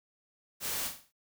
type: noise with echo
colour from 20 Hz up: white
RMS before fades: -35 dBFS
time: 0.6-0.91 s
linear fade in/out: 50 ms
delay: 43 ms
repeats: 5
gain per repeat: -7 dB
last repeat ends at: 1.125 s
effects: none